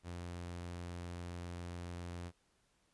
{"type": "tone", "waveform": "sawtooth", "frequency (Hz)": 87.31, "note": "F2", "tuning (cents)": 0, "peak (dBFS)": -39, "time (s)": [0.03, 2.32], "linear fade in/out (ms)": 50, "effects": ["pink hiss -75 dBFS RMS until 2.93 s", "resampled to 24000 Hz"]}